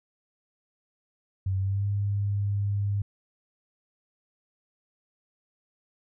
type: tone with pitch glide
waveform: sine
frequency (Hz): 95.4 to 101.07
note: G2 to G#2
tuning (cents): -47 to -47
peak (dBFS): -24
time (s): 1.46-3.02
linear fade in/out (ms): 5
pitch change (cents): +100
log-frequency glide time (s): 1.58-1.86
effects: none